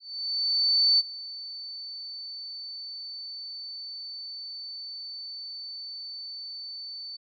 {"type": "tone with ADSR envelope", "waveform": "sine", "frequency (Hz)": 4522, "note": "C#8", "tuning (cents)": 34, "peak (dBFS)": -17, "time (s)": [0, 7.17], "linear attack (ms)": 990, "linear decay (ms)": 29, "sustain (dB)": -19, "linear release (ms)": 14, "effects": []}